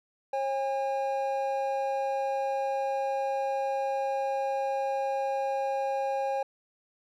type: tone pair together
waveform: triangle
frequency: 542 / 811.3 Hz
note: C#5 / G#5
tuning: -39 / -41 cents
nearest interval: perfect fifth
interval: 698 cents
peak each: -28 dBFS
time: 0.33-6.43 s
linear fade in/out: 5 ms
effects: none